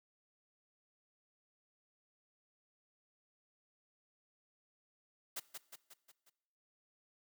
white noise with echo, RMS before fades -41 dBFS, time 5.36-5.4 s, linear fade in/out 10 ms, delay 180 ms, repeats 5, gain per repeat -5 dB, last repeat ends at 6.3 s, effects noise-tail reverb RT60 0.9 s tail -20 dB re dry + high-pass 200 Hz 12 dB/octave

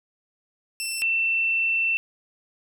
15% pulse / sine tone pair in turn, 2684 / 2684 Hz, E7 / E7, +31 / +31 cents, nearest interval unison, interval 0 cents, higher neither, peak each -20 dBFS, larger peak neither, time 0.8-1.02 / 1.02-1.97 s, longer second, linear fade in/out 0 ms, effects none

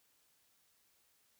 silence, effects white hiss -73 dBFS RMS until 1.39 s

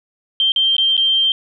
sine tone with dropouts, 3153 Hz, G7, 9 cents sharp, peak -12 dBFS, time 0.4-1.32 s, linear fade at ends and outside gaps 1 ms, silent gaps 0.52-0.561 / 0.766-0.782 / 0.967-0.977 s, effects none

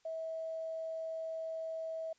sine tone with quantisation, 647 Hz, E5, 32 cents flat, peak -37 dBFS, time 0.05-2.13 s, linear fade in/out 5 ms, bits 11, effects white hiss -72 dBFS RMS until 2.18 s + resampled to 16000 Hz

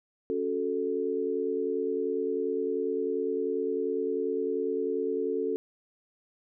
sine chord, F# minor, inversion second, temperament equal, 277.2 / 370 / 440 Hz, C#4 / F#4 / A4, 0 / 0 / 0 cents, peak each -34 / -32 / -29 dBFS, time 0.3-5.56 s, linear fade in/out 0 ms, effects none

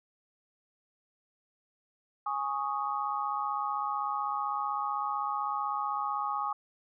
sine chord, Ab suspended fourth, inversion none, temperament equal, 830.6 / 1108.7 / 1244.5 Hz, Ab5 / Db6 / Eb6, 0 / 0 / 0 cents, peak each -34 dBFS, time 2.26-6.53 s, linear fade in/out 5 ms, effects none

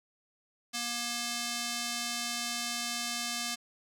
square tone with band-pass filter, 237.8 Hz, A#3, 35 cents sharp, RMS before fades -35 dBFS, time 0.73-3.56 s, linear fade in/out 20 ms, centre 5800 Hz, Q 0.89, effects none

